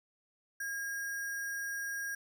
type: tone with sample-and-hold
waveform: sine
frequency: 1628 Hz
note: G#6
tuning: 35 cents flat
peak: -35 dBFS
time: 0.6-2.15 s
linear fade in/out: 5 ms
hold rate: 7350 Hz
effects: none

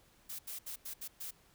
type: noise bursts at uneven times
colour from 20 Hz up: blue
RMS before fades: -43 dBFS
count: 6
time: 0.29-0.39 / 0.47-0.59 / 0.66-0.76 / 0.85-0.94 / 1.01-1.08 / 1.2-1.31 s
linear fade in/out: 10 ms
effects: pink hiss -66 dBFS RMS until 1.54 s

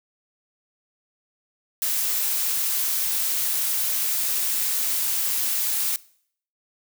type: noise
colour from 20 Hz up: blue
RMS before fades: -24 dBFS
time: 1.82-5.96 s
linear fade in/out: 0 ms
effects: noise-tail reverb RT60 0.6 s tail -21 dB re dry

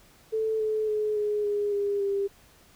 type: tone with pitch steps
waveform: sine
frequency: 440 / 432.7 / 425.5 / 418.4 / 411.5 / 404.6 / 397.9 Hz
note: A4 / A4 / G#4 / G#4 / G#4 / G#4 / G4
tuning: 0 / -29 / +42 / +13 / -16 / -45 / +26 cents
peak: -24 dBFS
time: 0.32-2.28 s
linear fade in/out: 20 ms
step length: 280 ms
effects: pink hiss -57 dBFS RMS until 2.75 s

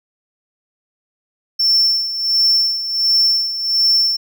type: tone with tremolo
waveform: triangle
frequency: 5390 Hz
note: E8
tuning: 38 cents sharp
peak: -9 dBFS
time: 1.59-4.17 s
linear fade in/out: 10 ms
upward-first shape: sine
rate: 1.4 Hz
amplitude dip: 70%
effects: none

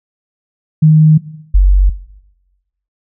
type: tone pair in turn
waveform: sine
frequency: 155.56 / 47.3 Hz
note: D#3 / F#1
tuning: 0 / +39 cents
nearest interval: octave + major sixth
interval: 2061 cents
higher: first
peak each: -3 dBFS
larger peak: neither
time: 0.82-1.18 / 1.54-1.9 s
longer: neither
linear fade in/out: 10 ms
effects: noise-tail reverb RT60 1.0 s tail -18 dB re dry

